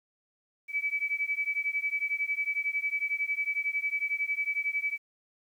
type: beating tone pair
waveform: sine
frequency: 2289 / 2300 Hz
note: D7 / D7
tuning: -45 / -37 cents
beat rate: 11 Hz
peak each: -31 dBFS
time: 0.68-4.98 s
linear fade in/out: 50 ms
effects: 10-bit